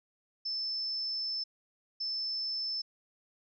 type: tone bursts at uneven times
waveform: sine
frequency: 5274 Hz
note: E8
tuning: in tune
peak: -32 dBFS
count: 2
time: 0.45-1.44 / 2-2.82 s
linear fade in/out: 10 ms
effects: none